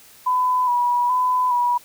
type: tone with vibrato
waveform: sine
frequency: 987.8 Hz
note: B5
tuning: in tune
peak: -16 dBFS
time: 0.26-1.78 s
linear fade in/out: 10 ms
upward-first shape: square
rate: 1.2 Hz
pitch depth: 29 cents each way
effects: white hiss -48 dBFS RMS until 1.84 s